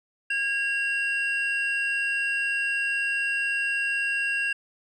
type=tone pair together; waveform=triangle; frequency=1633 / 2748 Hz; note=G#6 / F7; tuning=-30 / -29 cents; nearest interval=major sixth; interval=901 cents; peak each=-25 / -25 dBFS; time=0.3-4.53 s; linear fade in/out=5 ms; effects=resampled to 24000 Hz